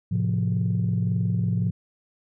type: chord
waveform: sine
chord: F major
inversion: first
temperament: just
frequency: 109.13 / 130.96 / 174.61 Hz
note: A2 / C3 / F3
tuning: -14 / +2 / 0 cents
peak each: -23 / -27 / -24 dBFS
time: 0.11-1.71 s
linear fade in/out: 10 ms
effects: tanh soft clip ceiling -15 dBFS